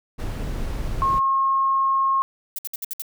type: noise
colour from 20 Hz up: brown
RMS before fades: -27 dBFS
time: 0.18-1.2 s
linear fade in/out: 20 ms
type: tone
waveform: sine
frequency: 1079 Hz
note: C#6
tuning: 47 cents flat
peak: -17 dBFS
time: 1.02-2.22 s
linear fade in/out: 0 ms
type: noise bursts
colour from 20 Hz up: violet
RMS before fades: -29 dBFS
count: 6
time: 2.56-3.021 s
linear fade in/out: 2 ms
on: 26 ms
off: 61 ms
effects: none